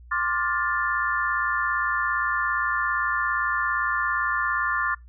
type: chord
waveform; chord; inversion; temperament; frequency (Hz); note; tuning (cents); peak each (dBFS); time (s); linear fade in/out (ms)
sine; D minor seventh; third; just; 1057.2 / 1174.7 / 1409.6 / 1762; C6 / D6 / F6 / A6; +18 / 0 / +16 / +2; -29 / -28 / -28 / -26; 0.11-4.95; 10
effects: noise-tail reverb RT60 0.2 s tail -26 dB re dry + added 60 Hz sine -44 dBFS peak until 5.08 s